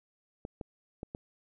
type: clicks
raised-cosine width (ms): 2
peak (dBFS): -25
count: 4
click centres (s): 0.451 / 0.612 / 1.031 / 1.149
effects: none